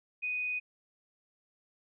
sine tone, 2489 Hz, D#7, in tune, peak -31 dBFS, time 0.22-0.6 s, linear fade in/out 20 ms, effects none

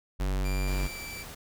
square tone, 47.46 Hz, F#1, 45 cents sharp, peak -27 dBFS, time 0.19-0.88 s, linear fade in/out 20 ms
sawtooth tone with pitch glide, 2367 to 2330 Hz, D7 to D7, +13 to -14 cents, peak -36 dBFS, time 0.44-1.24 s, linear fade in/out 20 ms, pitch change -27 cents, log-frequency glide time 0.72-0.97 s
pink noise, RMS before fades -43 dBFS, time 0.67-1.35 s, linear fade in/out 10 ms
effects none

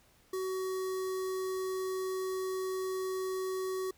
square tone with notch filter, 375.8 Hz, F#4, 27 cents sharp, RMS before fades -35 dBFS, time 0.33-3.91 s, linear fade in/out 5 ms, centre 2600 Hz, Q 1.1, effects pink hiss -65 dBFS RMS until 3.97 s

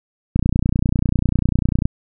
click train, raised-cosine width 5 ms, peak -4 dBFS, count 46, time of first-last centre 0.36-1.855 s, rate 30.1 Hz, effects none

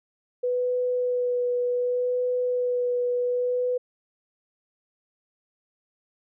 sine tone with vibrato, 493.9 Hz, B4, in tune, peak -22 dBFS, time 0.43-3.78 s, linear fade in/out 10 ms, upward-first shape sine, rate 0.67 Hz, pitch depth 13 cents each way, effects none

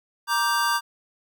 square chord, G minor, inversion first, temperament just, 940.8 / 1176 / 1568 Hz, Bb5 / D6 / G6, +16 / +2 / 0 cents, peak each -26 dBFS, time 0.27-0.81 s, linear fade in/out 50 ms, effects none

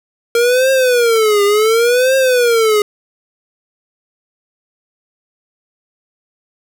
square tone with vibrato, 464.4 Hz, A#4, 7 cents flat, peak -10 dBFS, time 0.35-2.82 s, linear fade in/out 2 ms, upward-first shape triangle, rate 0.69 Hz, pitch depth 250 cents each way, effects none

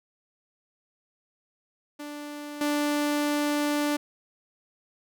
sawtooth tone with level steps, 293.7 Hz, D4, in tune, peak -32 / -20 dBFS, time 1.99-3.97 s, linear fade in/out 10 ms, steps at 2.61 s, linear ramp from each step 2 ms, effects none

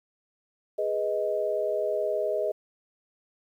sine chord, G# minor, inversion none, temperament equal with one note detuned, 415.3 / 493.9 / 625.5 Hz, G#4 / B4 / D#5, 0 / 0 / +9 cents, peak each -30 / -32 / -27 dBFS, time 0.78-2.52 s, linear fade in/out 10 ms, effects 10-bit

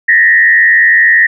sine tone with frequency modulation, 1864.7 Hz, A#6, in tune, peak -4 dBFS, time 0.08-1.27 s, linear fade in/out 10 ms, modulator 91.6 Hz, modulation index 1, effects none

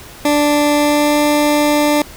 20% pulse tone with pitch glide, 293.7 to 295.7 Hz, D4 to D4, 0 to +12 cents, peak -6 dBFS, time 0.25-2.02 s, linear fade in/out 2 ms, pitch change +12 cents, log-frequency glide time 0.75-1.17 s, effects pink hiss -36 dBFS RMS until 2.16 s

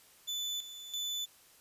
35% pulse tone with tremolo, 3496 Hz, A7, 12 cents flat, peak -32 dBFS, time 0.27-1.26 s, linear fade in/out 20 ms, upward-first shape square, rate 1.5 Hz, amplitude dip 70%, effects white hiss -61 dBFS RMS until 1.6 s + resampled to 32000 Hz

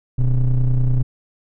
triangle ring-modulated tone, 69.9 Hz, C#2, 15 cents sharp, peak -8 dBFS, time 0.18-1.03 s, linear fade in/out 10 ms, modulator 54.8 Hz, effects none

